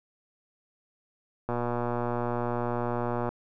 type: click train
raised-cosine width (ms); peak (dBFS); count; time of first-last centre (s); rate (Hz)
1; -16; 217; 1.49-3.29; 120
effects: none